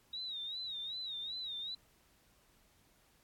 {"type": "tone with vibrato", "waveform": "sine", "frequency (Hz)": 3799, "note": "A#7", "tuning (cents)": 32, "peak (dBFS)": -39, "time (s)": [0.13, 1.75], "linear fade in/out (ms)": 5, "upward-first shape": "sine", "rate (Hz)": 2.6, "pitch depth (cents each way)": 110, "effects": ["pink hiss -69 dBFS RMS until 3.23 s", "AAC 64 kbps"]}